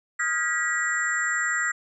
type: tone cluster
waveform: sine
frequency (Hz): 1256 / 1407 / 1629 / 1930 / 7400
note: D#6 / F6 / G#6 / B6 / A#8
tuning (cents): +16 / +12 / -34 / -40 / -14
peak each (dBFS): -33 / -31 / -30 / -25 / -33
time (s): 0.19-1.72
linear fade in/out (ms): 10
effects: none